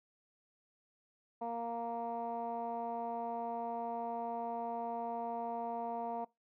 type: tone with low-pass filter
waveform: 15% pulse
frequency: 233.1 Hz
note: A#3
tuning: in tune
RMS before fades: -39 dBFS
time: 1.41-6.25 s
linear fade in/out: 10 ms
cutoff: 830 Hz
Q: 5.6
effects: noise-tail reverb RT60 0.2 s tail -22 dB re dry

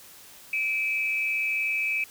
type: tone pair together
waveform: sine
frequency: 2338 / 2561 Hz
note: D7 / D#7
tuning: -8 / +49 cents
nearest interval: major second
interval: 157 cents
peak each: -27 dBFS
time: 0.53-2.04 s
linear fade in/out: 2 ms
effects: white hiss -49 dBFS RMS until 2.1 s

